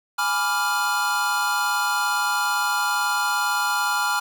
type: chord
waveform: square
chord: G# diminished seventh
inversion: none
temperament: equal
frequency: 830.6 / 987.8 / 1174.7 / 1396.9 Hz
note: G#5 / B5 / D6 / F6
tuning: 0 / 0 / 0 / 0 cents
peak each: -28 / -28 / -30 / -24 dBFS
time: 0.18-4.2 s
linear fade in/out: 10 ms
effects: none